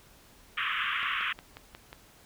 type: band-pass noise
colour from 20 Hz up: pink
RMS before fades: -31 dBFS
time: 0.57-1.33 s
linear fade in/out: 10 ms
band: 1100 to 3300 Hz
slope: 96 dB/octave
type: click train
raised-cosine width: 0.3 ms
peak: -27 dBFS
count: 6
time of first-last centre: 1.03-1.929 s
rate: 5.56 Hz
effects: pink hiss -57 dBFS RMS until 2.25 s